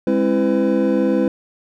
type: tone cluster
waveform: triangle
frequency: 205.1 / 267.1 / 333.6 / 504 Hz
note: G#3 / C4 / E4 / B4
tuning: -21 / +36 / +21 / +35 cents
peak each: -18 dBFS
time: 0.07-1.28 s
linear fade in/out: 2 ms
effects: none